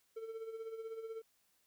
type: tone with tremolo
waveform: triangle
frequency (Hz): 448.4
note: A4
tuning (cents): +33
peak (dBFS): -38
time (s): 0.16-1.22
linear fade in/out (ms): 10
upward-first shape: sine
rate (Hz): 16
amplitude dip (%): 60
effects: white hiss -75 dBFS RMS until 1.66 s